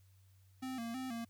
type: tone with vibrato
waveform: square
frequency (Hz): 245.1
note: B3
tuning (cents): -13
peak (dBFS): -40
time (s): 0.62-1.25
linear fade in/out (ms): 10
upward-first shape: square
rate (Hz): 3.1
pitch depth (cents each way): 100
effects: added 95 Hz sine -62 dBFS peak until 1.29 s + white hiss -75 dBFS RMS until 1.29 s